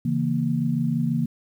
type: chord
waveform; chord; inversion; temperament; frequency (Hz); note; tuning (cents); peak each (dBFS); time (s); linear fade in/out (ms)
sine; A# diminished; first; equal; 138.59 / 164.81 / 233.1; C#3 / E3 / A#3; 0 / 0 / 0; -26 / -25 / -24; 0.05-1.26; 5
effects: 9-bit